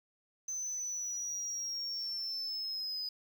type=linear sweep; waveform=sine; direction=down; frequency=6150 to 4978 Hz; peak=-33 dBFS; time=0.48-3.09 s; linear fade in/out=5 ms; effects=tanh soft clip ceiling -34 dBFS + 10-bit